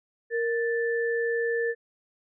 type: tone pair together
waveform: sine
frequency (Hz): 466.2 / 1760.1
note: A#4 / A6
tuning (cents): 0 / 0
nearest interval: octave + major seventh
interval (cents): 2300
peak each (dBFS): -25 / -30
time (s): 0.3-1.75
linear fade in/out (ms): 50
effects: none